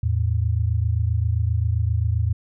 sine tone pair together, 82.41 / 110 Hz, E2 / A2, 0 / 0 cents, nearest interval perfect fourth, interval 500 cents, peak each -21 dBFS, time 0.03-2.33 s, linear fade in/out 5 ms, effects none

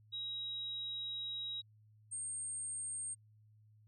sine tone pair in turn, 3825 / 8587 Hz, A#7 / C9, +44 / +44 cents, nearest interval octave + major second, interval 1400 cents, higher second, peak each -39 / -39 dBFS, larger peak neither, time 0.12-1.62 / 2.11-3.15 s, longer first, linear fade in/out 20 ms, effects added 107 Hz sine -62 dBFS peak until 3.87 s

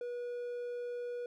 triangle tone, 484.8 Hz, B4, 32 cents flat, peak -35 dBFS, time 0.01-1.26 s, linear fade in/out 2 ms, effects none

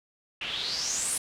white noise with low-pass filter sweep, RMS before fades -31 dBFS, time 0.41-1.18 s, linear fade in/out 5 ms, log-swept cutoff 2700 to 10000 Hz, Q 6.6, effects none

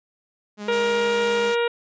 sawtooth tone with vibrato, 207.7 Hz, G#3, in tune, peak -27 dBFS, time 0.57-1.54 s, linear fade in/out 50 ms, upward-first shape triangle, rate 13 Hz, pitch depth 19 cents each way
harmonic tone, 472 Hz, A#4, 22 cents sharp, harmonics 1 / 2 / 3 / 4 / 5 / 6 / 7 / 8, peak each -20 / -29 / -29 / -34 / -33 / -34 / -40 / -38 dBFS, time 0.68-1.68 s, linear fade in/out 5 ms
white noise, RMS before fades -34 dBFS, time 0.71-1.56 s, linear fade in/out 20 ms
effects resampled to 16000 Hz

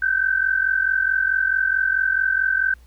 sine tone pair together, 1523.4 / 1568 Hz, G6 / G6, -50 / 0 cents, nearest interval unison, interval 50 cents, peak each -20 dBFS, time 0.02-2.74 s, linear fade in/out 5 ms, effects added 60 Hz sine -45 dBFS peak until 2.86 s + pink hiss -59 dBFS RMS until 2.86 s

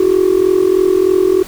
sine tone with amplitude modulation, 373 Hz, F#4, 14 cents sharp, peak -3 dBFS, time 0-1.43 s, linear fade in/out 5 ms, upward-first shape sine, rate 43.2 Hz, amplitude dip 90%, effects tanh soft clip ceiling -4 dBFS + pink hiss -33 dBFS RMS until 1.47 s

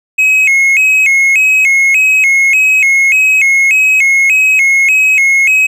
triangle tone with vibrato, 2349 Hz, D7, in tune, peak -4 dBFS, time 0.18-5.67 s, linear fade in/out 10 ms, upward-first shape square, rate 1.7 Hz, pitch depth 140 cents each way, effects none

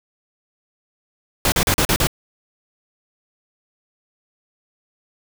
pink noise bursts, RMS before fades -17 dBFS, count 6, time 1.45-2.071 s, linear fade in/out 2 ms, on 71 ms, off 39 ms, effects none

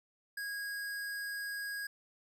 square tone, 1644 Hz, G#6, 18 cents flat, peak -38 dBFS, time 0.37-1.87 s, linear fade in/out 5 ms, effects none

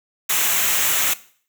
white noise with comb filter, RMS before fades -19 dBFS, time 0.29-1.14 s, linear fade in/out 10 ms, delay 0.21 ms, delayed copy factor -0.6, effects noise-tail reverb RT60 0.5 s tail -18 dB re dry

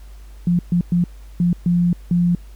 sine tone bursts at uneven times, 174.61 Hz, F3, in tune, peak -13 dBFS, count 6, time 0.47-0.59 / 0.72-0.81 / 0.92-1.04 / 1.4-1.53 / 1.66-1.93 / 2.11-2.35 s, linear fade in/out 2 ms, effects added 50 Hz sine -36 dBFS peak until 2.55 s + pink hiss -53 dBFS RMS until 2.55 s

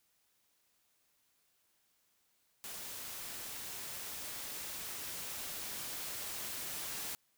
white noise with level ramp, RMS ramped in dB -45 to -41 dBFS, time 2.64-7.15 s, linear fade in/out 0 ms, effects white hiss -75 dBFS RMS until 7.37 s

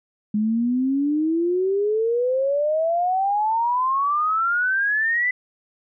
sine exponential sweep, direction up, 207.7 to 2015 Hz, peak -18 dBFS, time 0.34-5.31 s, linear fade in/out 5 ms, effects none

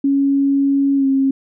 sine tone with pitch glide, 277.2 to 269.9 Hz, C#4 to C#4, 0 to -46 cents, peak -12 dBFS, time 0.04-1.31 s, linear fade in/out 5 ms, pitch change -46 cents, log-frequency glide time 0.96-1.06 s, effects none

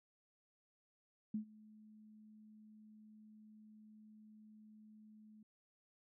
sine tone with ADSR envelope, 214.7 Hz, A3, 42 cents flat, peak -35 dBFS, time 1.34-5.43 s, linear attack 5 ms, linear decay 100 ms, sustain -23 dB, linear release 4 ms, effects none

